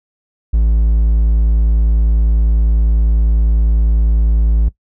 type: tone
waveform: triangle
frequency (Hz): 55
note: A1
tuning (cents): 0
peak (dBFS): -7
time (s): 0.53-4.69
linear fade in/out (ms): 10
effects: noise-tail reverb RT60 0.1 s tail -18 dB re dry